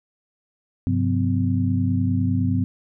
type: tone cluster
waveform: sine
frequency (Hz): 99.6 / 129.3 / 179.9 / 254.1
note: G2 / C3 / F#3 / B3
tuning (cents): +28 / -20 / -48 / +49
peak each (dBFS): -21 / -28 / -26 / -23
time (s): 0.87-2.64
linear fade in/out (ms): 0
effects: none